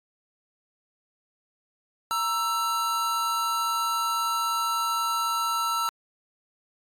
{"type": "tone pair together", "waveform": "square", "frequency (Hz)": [934, 1328.1], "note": ["A#5", "E6"], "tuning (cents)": [3, 13], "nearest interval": "tritone", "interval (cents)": 610, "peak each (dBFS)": [-31, -26], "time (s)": [2.11, 5.89], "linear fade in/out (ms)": 0, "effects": ["AAC 64 kbps"]}